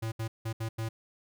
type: tone bursts at uneven times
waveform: square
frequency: 112.3 Hz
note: A2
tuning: 36 cents sharp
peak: -32 dBFS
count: 5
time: 0.02-0.12 / 0.19-0.28 / 0.45-0.53 / 0.6-0.69 / 0.78-0.89 s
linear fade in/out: 10 ms
effects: none

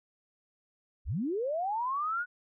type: linear sweep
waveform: sine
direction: up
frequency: 35.59 to 1483 Hz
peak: -29 dBFS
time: 1.05-2.26 s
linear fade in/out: 50 ms
effects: none

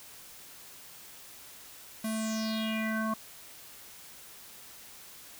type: tone with low-pass filter sweep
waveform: square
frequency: 220 Hz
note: A3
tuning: in tune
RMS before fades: -32 dBFS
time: 2.04-3.14 s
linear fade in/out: 5 ms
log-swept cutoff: 12000 to 1100 Hz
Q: 5.2
effects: white hiss -50 dBFS RMS until 5.39 s

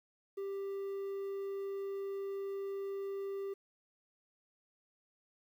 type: tone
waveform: triangle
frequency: 393.8 Hz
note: G4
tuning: 8 cents sharp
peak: -35 dBFS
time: 0.37-3.54 s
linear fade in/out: 10 ms
effects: 11-bit

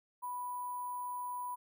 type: tone with sample-and-hold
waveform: sine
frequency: 987.8 Hz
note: B5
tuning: in tune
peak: -37 dBFS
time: 0.22-1.56 s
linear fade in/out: 20 ms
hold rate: 11025 Hz
effects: none

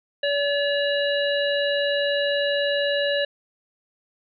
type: harmonic tone with a mistuned harmonic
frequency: 571 Hz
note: D5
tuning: 49 cents flat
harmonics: 1 / 3 / 5 / 7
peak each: -22 / -27 / -29 / -30 dBFS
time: 0.23-3.25 s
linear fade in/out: 5 ms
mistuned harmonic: 7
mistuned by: -28 cents
effects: none

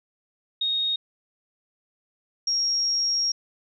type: tone pair in turn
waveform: sine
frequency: 3729 / 5587 Hz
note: A#7 / F8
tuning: 0 / 0 cents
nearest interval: perfect fifth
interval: 700 cents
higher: second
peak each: -22 / -21 dBFS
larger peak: second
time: 0.61-0.96 / 2.47-3.32 s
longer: second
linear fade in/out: 5 ms
effects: none

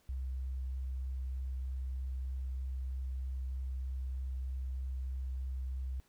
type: tone with vibrato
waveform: sine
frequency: 64.9 Hz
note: C2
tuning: 13 cents flat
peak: -35 dBFS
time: 0.09-6 s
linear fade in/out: 0 ms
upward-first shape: sine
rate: 3.2 Hz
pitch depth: 8 cents each way
effects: pink hiss -70 dBFS RMS until 6.08 s

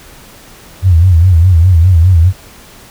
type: tone with vibrato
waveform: sine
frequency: 87.31 Hz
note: F2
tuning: in tune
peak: -3 dBFS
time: 0.82-2.33 s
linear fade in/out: 50 ms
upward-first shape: sine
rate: 4.9 Hz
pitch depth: 140 cents each way
effects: pink hiss -37 dBFS RMS until 2.9 s

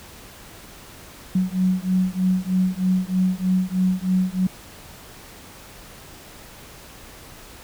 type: beating tone pair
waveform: sine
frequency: 183.7 / 186.9 Hz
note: F#3 / F#3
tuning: -12 / +18 cents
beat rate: 3.2 Hz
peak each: -21 dBFS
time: 1.35-4.47 s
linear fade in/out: 5 ms
effects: pink hiss -43 dBFS RMS until 7.63 s

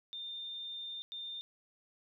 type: tone bursts at uneven times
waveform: sine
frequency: 3611 Hz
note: A7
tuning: 44 cents sharp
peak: -40 dBFS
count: 2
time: 0.13-1.02 / 1.12-1.41 s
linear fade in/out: 0 ms
effects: 13-bit

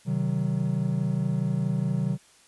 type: chord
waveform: triangle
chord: C diminished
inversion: none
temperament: equal with one note detuned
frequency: 130.81 / 155.56 / 187.69 Hz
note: C3 / Eb3 / Gb3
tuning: 0 / 0 / +25 cents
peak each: -26 dBFS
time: 0.05-2.18 s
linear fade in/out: 50 ms
effects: white hiss -57 dBFS RMS until 2.47 s + resampled to 24000 Hz

